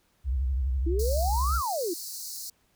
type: tone with vibrato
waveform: sine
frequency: 65.41 Hz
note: C2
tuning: in tune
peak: -24 dBFS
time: 0.24-1.62 s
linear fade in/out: 50 ms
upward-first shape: sine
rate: 12 Hz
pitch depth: 140 cents each way
type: exponential two-way sweep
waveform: sine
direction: up then down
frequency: 317.4 to 1403 to 317.4 Hz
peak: -27 dBFS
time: 0.86-1.94 s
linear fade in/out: 10 ms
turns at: 1.56 s
type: high-pass noise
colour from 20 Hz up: pink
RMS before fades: -38 dBFS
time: 0.99-2.5 s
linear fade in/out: 5 ms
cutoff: 4200 Hz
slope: 96 dB/octave
effects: pink hiss -68 dBFS RMS until 2.75 s